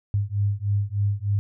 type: beating tone pair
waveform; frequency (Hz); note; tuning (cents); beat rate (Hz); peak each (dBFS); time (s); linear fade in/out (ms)
sine; 99.9 / 103.2; G2 / G#2; +33 / -10; 3.3; -24; 0.14-1.39; 0
effects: none